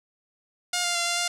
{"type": "tone with pitch steps", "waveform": "5% pulse", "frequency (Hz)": [711, 700, 690, 695, 701], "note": ["F5", "F5", "F5", "F5", "F5"], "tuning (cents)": [31, 4, -21, -9, 6], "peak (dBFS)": -12, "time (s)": [0.73, 1.28], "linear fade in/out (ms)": 5, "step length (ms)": 110, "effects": ["low-pass 11000 Hz 12 dB/octave"]}